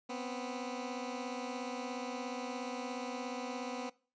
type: beating tone pair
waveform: 15% pulse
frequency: 246.9 / 263.9 Hz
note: B3 / C4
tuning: 0 / +15 cents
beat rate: 17 Hz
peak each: -33 / -37 dBFS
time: 0.09-3.9 s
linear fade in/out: 10 ms
effects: noise-tail reverb RT60 0.4 s tail -23 dB re dry + resampled to 16000 Hz